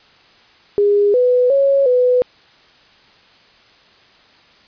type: tone with pitch steps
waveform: sine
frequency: 408.7 / 496.9 / 552 / 498.2 Hz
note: G#4 / B4 / C#5 / B4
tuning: -28 / +11 / -7 / +15 cents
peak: -10 dBFS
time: 0.78-2.22 s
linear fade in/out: 0 ms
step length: 360 ms
effects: white hiss -49 dBFS RMS until 4.67 s + resampled to 11025 Hz